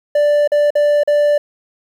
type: tone with dropouts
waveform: triangle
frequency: 587.3 Hz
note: D5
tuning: in tune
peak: -8 dBFS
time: 0.15-1.38 s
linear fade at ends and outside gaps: 5 ms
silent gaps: 0.476-0.518 / 0.705-0.753 / 1.035-1.075 s
effects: 8-bit